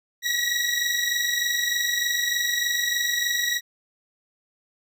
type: tone pair together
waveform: 20% pulse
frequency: 1908 / 1931.3 Hz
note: A#6 / B6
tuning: +40 / -39 cents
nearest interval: unison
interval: 21 cents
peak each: -20 dBFS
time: 0.22-3.61 s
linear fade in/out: 50 ms
effects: none